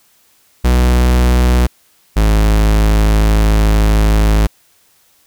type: tone pair in turn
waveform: 45% pulse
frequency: 61.5 / 53.08 Hz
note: B1 / G#1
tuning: -7 / +38 cents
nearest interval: minor third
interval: 255 cents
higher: first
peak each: -8 dBFS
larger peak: neither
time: 0.64-1.67 / 2.16-4.47 s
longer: second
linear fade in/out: 10 ms
effects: white hiss -53 dBFS RMS until 5.26 s